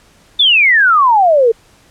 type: exponential sweep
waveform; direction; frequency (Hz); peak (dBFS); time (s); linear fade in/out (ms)
sine; down; 3608 to 437.8; -6; 0.39-1.52; 10
effects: pink hiss -48 dBFS RMS until 1.9 s + low-pass 10000 Hz 12 dB/octave